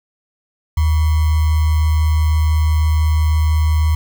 sine tone with sample-and-hold, 78 Hz, D#2, 5 cents sharp, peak -11 dBFS, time 0.77-3.95 s, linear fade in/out 5 ms, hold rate 1050 Hz, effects none

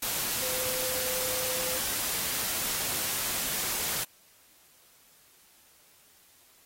sine tone in noise, 512 Hz, C5, 38 cents flat, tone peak -38 dBFS, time 0.42-1.78 s, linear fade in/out 5 ms, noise white, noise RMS -31 dBFS, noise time 0.02-4.04 s, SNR -10 dB, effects white hiss -60 dBFS RMS until 6.65 s + AAC 48 kbps

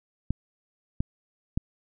clicks, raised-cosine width 5 ms, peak -13 dBFS, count 3, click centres 0.306 / 1.005 / 1.575 s, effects none

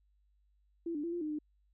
sine tone with pitch steps, 336.3 / 294.5 / 338.8 / 348 / 305.7 / 301.8 Hz, E4 / D4 / E4 / F4 / D#4 / D4, +35 / +5 / +48 / -6 / -30 / +47 cents, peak -34 dBFS, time 0.86-1.388 s, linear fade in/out 5 ms, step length 88 ms, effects added 50 Hz sine -68 dBFS peak until 1.73 s

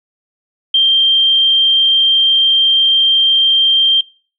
sine tone, 3167 Hz, G7, 17 cents sharp, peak -7 dBFS, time 0.74-4.01 s, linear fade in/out 5 ms, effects noise-tail reverb RT60 0.4 s tail -23 dB re dry

